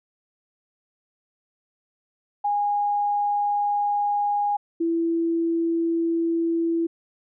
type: tone pair in turn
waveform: sine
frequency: 821 / 333 Hz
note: G#5 / E4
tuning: -20 / +18 cents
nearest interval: octave + major third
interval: 1562 cents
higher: first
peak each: -20 dBFS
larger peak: neither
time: 2.44-4.57 / 4.8-6.87 s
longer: first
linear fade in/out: 10 ms
effects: none